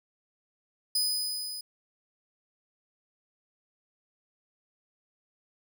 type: tone with level ramp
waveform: sawtooth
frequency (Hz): 4995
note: D#8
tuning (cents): +6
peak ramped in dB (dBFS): -21 to -34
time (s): 0.95-1.61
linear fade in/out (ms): 5
effects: none